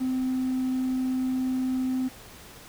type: tone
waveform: triangle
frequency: 257.9 Hz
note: C4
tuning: 25 cents flat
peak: -21 dBFS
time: 0-2.09 s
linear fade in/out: 20 ms
effects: tanh soft clip ceiling -20 dBFS + pink hiss -47 dBFS RMS until 2.68 s